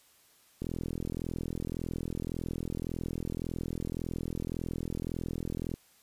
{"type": "click train", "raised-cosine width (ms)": 3, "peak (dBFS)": -22, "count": 215, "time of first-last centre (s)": [0.62, 5.74], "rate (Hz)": 41.8, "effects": ["white hiss -63 dBFS RMS until 6.02 s", "resampled to 32000 Hz"]}